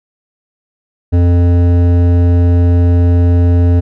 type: tone with hard clipping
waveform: triangle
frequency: 87.31 Hz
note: F2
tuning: in tune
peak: -8 dBFS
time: 1.12-3.81 s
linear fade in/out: 20 ms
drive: 16 dB
effects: none